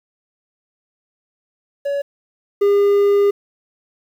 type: tone pair in turn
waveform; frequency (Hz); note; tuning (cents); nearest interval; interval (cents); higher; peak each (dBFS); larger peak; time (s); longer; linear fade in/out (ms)
triangle; 565 / 404.3; C#5 / G#4; +33 / -46; tritone; 579; first; -16 / -9; second; 1.85-2.02 / 2.61-3.31; second; 10
effects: 8-bit